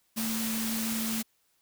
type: tone in noise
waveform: sine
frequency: 223.4 Hz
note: A3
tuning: 27 cents sharp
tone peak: -31 dBFS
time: 0.16-1.23 s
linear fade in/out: 20 ms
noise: white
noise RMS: -34 dBFS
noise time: 0.16-1.23 s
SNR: 0 dB
effects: white hiss -71 dBFS RMS until 1.61 s